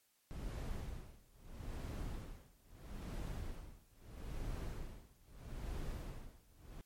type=noise with tremolo; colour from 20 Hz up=brown; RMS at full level=-42 dBFS; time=0.31-6.81 s; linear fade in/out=0 ms; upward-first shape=sine; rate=0.77 Hz; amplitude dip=95%; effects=white hiss -75 dBFS RMS until 6.85 s + MP3 64 kbps